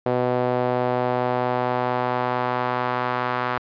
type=tone with band-pass filter sweep; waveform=sawtooth; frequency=124.5 Hz; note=B2; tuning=14 cents sharp; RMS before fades=-23 dBFS; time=0.06-3.58 s; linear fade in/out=0 ms; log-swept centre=560 to 1200 Hz; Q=1.6; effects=resampled to 11025 Hz